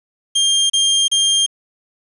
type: tone bursts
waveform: sawtooth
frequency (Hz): 3200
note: G7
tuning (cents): +35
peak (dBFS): -9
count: 3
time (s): 0.35-1.464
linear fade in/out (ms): 10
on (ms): 350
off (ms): 32
effects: resampled to 24000 Hz + 7-bit